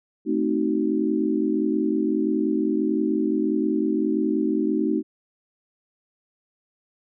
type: chord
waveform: sine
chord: A diminished seventh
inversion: none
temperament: equal with one note detuned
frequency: 220 / 261.6 / 311.1 / 376.9 Hz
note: A3 / C4 / Eb4 / Gb4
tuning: 0 / 0 / 0 / +32 cents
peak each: -26 / -27 / -23 / -27 dBFS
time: 0.25-5.03 s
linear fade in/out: 50 ms
effects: none